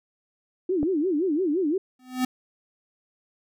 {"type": "tone with vibrato", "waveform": "sine", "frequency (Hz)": 333.8, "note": "E4", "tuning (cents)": 22, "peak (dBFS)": -21, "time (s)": [0.69, 1.78], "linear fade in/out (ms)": 5, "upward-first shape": "sine", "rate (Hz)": 5.8, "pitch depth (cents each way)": 260}
{"type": "click", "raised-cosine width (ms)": 2, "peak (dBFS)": -16, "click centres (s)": 0.83}
{"type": "tone with exponential growth", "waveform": "square", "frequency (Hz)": 254.3, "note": "C4", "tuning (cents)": -49, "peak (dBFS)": -20, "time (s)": [1.99, 2.25], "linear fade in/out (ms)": 5, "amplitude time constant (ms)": 56}
{"effects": []}